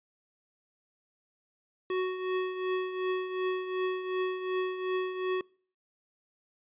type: tone with tremolo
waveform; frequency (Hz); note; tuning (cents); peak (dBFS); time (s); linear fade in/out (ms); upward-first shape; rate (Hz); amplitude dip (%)
square; 370.7; F#4; +3; -27; 1.9-5.41; 2; triangle; 2.7; 65
effects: noise-tail reverb RT60 0.5 s tail -26 dB re dry + resampled to 8000 Hz